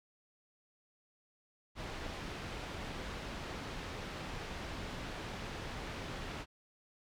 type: low-pass noise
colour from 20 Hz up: pink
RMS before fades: -43 dBFS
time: 1.75-6.46 s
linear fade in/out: 50 ms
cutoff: 4000 Hz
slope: 12 dB/octave
effects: none